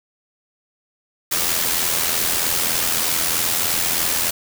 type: noise with amplitude modulation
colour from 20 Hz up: white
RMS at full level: -18 dBFS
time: 1.31-4.31 s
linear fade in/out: 10 ms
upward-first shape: sine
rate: 83.2 Hz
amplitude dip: 50%
effects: none